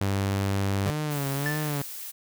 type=tone; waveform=sawtooth; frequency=98.4 Hz; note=G2; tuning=7 cents sharp; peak=-20 dBFS; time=0.01-0.9 s; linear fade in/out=0 ms
type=tone with vibrato; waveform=sawtooth; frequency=144.8 Hz; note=D3; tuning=24 cents flat; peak=-23 dBFS; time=0.86-1.82 s; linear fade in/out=2 ms; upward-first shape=sine; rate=1.7 Hz; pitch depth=91 cents each way
type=noise; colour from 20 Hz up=blue; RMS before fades=-38 dBFS; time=1.1-2.12 s; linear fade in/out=20 ms
type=tone with exponential decay; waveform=triangle; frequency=1759 Hz; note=A6; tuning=1 cent flat; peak=-24 dBFS; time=1.46-1.84 s; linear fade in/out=0 ms; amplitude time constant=82 ms
effects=none